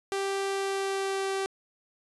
sawtooth tone with pitch glide, 392 to 387.9 Hz, G4 to G4, 0 to -18 cents, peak -24 dBFS, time 0.12-1.46 s, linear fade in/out 0 ms, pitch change -18 cents, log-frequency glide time 0.45-1.33 s, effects resampled to 24000 Hz

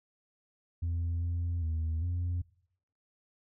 sine tone with pitch steps, 84.8 / 85.9 / 80.4 / 87.8 Hz, E2 / F2 / E2 / F2, +50 / -28 / -43 / +10 cents, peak -27 dBFS, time 0.82-2.42 s, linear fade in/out 10 ms, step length 400 ms, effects noise-tail reverb RT60 0.7 s tail -23 dB re dry + tanh soft clip ceiling -28 dBFS

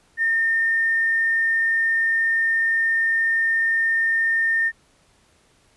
triangle tone with tanh clipping, 1817 Hz, A#6, 45 cents flat, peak -17 dBFS, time 0.17-4.72 s, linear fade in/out 50 ms, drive 3 dB, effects pink hiss -59 dBFS RMS until 5.76 s + resampled to 24000 Hz

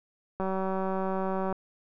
click train, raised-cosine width 1 ms, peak -18 dBFS, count 215, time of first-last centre 0.4-1.526 s, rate 190 Hz, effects none

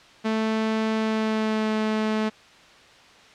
sawtooth tone with pitch glide, 220 to 216.7 Hz, A3 to A3, 0 to -26 cents, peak -18 dBFS, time 0.24-2.3 s, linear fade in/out 20 ms, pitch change -26 cents, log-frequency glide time 0.95-1.73 s, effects white hiss -50 dBFS RMS until 3.34 s + low-pass 4000 Hz 12 dB/octave

